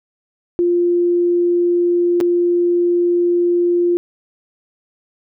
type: tone with dropouts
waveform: sine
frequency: 349.2 Hz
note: F4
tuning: in tune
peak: -12 dBFS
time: 0.59-3.97 s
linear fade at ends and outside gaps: 0 ms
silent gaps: 2.203-2.21 s
effects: none